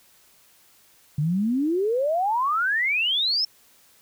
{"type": "exponential sweep", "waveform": "sine", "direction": "up", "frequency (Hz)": [141.4, 5400], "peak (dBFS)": -20, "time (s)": [1.18, 3.45], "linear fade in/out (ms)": 5, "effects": ["white hiss -57 dBFS RMS until 4.01 s"]}